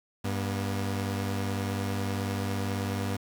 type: tone pair together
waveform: sawtooth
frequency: 98.3 / 240.8 Hz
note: G2 / B3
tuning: +5 / -44 cents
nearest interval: octave + major third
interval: 1551 cents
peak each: -26 / -30 dBFS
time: 0.24-3.17 s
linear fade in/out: 10 ms
effects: 9-bit